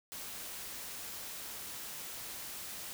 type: noise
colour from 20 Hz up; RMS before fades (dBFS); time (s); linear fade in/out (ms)
white; -44; 0.12-2.93; 0
effects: none